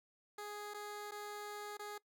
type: tone with dropouts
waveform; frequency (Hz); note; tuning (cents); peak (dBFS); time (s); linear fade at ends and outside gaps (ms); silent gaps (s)
15% pulse; 415.3; G#4; 0; -38; 0.38-1.98; 5; 0.738-0.743 / 1.111-1.118 / 1.771-1.793
effects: noise-tail reverb RT60 0.1 s tail -20 dB re dry